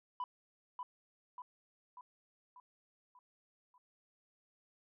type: tone with echo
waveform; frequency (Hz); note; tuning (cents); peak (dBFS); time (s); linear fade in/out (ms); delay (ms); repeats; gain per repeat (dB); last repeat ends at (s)
sine; 993; B5; +9; -34; 0.2-0.24; 2; 590; 6; -5; 3.78
effects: tanh soft clip ceiling -35 dBFS